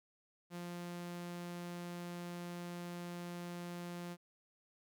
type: tone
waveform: sawtooth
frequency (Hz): 174.61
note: F3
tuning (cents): 0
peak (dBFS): -39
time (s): 0.5-4.17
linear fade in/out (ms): 50
effects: none